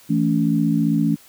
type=chord; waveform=sine; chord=A major; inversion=second; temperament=equal with one note detuned; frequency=164.81 / 220 / 282.8 Hz; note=E3 / A3 / C#4; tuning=0 / 0 / +35 cents; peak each=-20 dBFS; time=0.09-1.16 s; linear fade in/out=20 ms; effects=white hiss -49 dBFS RMS until 1.28 s